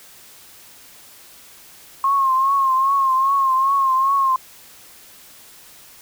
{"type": "tone with vibrato", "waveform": "sine", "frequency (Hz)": 1076, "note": "C6", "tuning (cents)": 48, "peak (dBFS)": -14, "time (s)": [2.04, 4.36], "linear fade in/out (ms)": 2, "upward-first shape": "triangle", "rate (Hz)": 2.5, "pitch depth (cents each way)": 66, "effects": ["white hiss -45 dBFS RMS until 6.01 s"]}